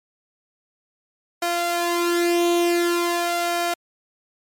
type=tone with flanger; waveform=sawtooth; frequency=345.5 Hz; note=F4; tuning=19 cents flat; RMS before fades=-21 dBFS; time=1.42-3.74 s; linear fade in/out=5 ms; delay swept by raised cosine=1.3 to 2.6 ms; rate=0.46 Hz; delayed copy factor=+0.65; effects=MP3 64 kbps